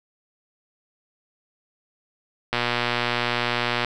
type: click train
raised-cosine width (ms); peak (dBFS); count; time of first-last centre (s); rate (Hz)
0.3; -6; 159; 2.53-3.847; 120
effects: none